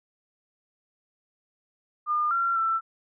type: tone with pitch steps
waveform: sine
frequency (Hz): 1210 / 1370 / 1335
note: D#6 / F6 / E6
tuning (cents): -49 / -34 / +22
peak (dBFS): -22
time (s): 2.06-2.81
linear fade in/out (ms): 50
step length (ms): 250
effects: none